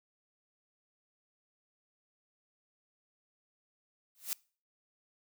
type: noise with exponential growth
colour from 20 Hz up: blue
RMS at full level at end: -31 dBFS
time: 4.15-4.33 s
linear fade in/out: 0 ms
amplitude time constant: 37 ms
effects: noise-tail reverb RT60 0.4 s tail -24 dB re dry